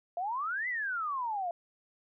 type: exponential two-way sweep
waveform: sine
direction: up then down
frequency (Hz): 672 to 2056 to 672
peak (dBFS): -31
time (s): 0.17-1.51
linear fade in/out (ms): 2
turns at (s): 0.68
effects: none